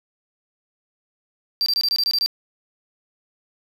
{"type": "tone bursts", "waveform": "triangle", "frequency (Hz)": 4699, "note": "D8", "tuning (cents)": 0, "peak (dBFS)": -16, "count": 9, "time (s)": [1.61, 2.261], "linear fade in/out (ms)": 0, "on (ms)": 51, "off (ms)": 24, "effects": ["7-bit"]}